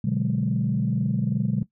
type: chord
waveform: sine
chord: G# half-diminished seventh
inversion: first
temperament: equal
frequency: 123.47 / 146.83 / 185 / 207.7 Hz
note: B2 / D3 / F#3 / G#3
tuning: 0 / 0 / 0 / 0 cents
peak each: -26 dBFS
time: 0.04-1.63 s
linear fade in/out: 5 ms
effects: noise-tail reverb RT60 0.1 s tail -17 dB re dry + tanh soft clip ceiling -13 dBFS